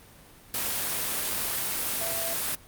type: tone in noise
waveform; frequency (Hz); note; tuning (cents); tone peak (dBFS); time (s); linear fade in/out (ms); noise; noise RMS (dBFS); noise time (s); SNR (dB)
sine; 668; E5; +23; -35; 2.01-2.34; 2; white; -29; 0.54-2.55; -9
effects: pink hiss -52 dBFS RMS until 2.67 s + Opus 32 kbps